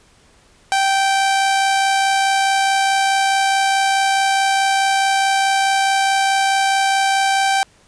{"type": "tone with amplitude modulation", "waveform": "sawtooth", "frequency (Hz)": 780, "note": "G5", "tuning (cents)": -9, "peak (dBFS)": -9, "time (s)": [0.72, 7.63], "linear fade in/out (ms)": 0, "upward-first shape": "sine", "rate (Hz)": 64.7, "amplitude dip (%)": 25, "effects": ["pink hiss -52 dBFS RMS until 7.87 s", "resampled to 22050 Hz"]}